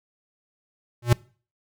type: tone with exponential growth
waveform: square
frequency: 120 Hz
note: B2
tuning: 49 cents flat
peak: -11 dBFS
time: 1.02-1.13 s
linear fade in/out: 5 ms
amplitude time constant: 23 ms
effects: noise-tail reverb RT60 0.4 s tail -23 dB re dry